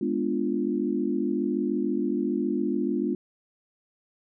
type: chord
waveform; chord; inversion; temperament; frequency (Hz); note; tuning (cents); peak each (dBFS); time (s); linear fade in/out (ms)
sine; G# diminished seventh; none; equal with one note detuned; 207.7 / 246.9 / 293.7 / 348.2; G#3 / B3 / D4 / F4; 0 / 0 / 0 / -5; -30 / -29 / -29 / -29; 0.01-3.15; 5
effects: none